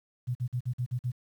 sine tone bursts, 123.47 Hz, B2, in tune, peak -27 dBFS, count 7, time 0.27-1.12 s, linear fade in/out 20 ms, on 82 ms, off 46 ms, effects 10-bit

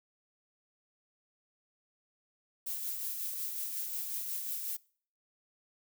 violet noise with tremolo, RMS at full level -36 dBFS, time 2.66-4.77 s, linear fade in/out 10 ms, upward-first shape sine, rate 5.5 Hz, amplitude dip 35%, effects noise-tail reverb RT60 0.5 s tail -24 dB re dry

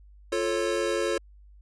square chord, F augmented, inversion none, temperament equal with one note detuned, 349.2 / 440 / 548 Hz, F4 / A4 / C#5, 0 / 0 / -20 cents, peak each -30 dBFS, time 0.32-1.18 s, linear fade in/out 5 ms, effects added 50 Hz sine -49 dBFS peak until 1.61 s + resampled to 22050 Hz

